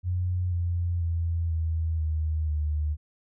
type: tone with pitch steps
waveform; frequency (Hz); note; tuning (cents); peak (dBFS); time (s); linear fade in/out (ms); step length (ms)
sine; 89.9 / 86.84 / 83.88 / 81.02 / 78.26 / 75.6; F#2 / F2 / E2 / E2 / D#2 / D#2; -49 / -9 / +31 / -29 / +11 / -49; -24; 0.03-2.97; 50; 490
effects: none